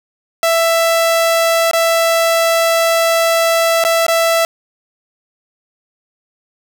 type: tone with dropouts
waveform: sawtooth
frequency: 663 Hz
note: E5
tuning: 10 cents sharp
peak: -7 dBFS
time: 0.43-4.45 s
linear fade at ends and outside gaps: 1 ms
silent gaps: 1.712-1.733 / 3.839-3.849 / 4.066-4.082 s
effects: none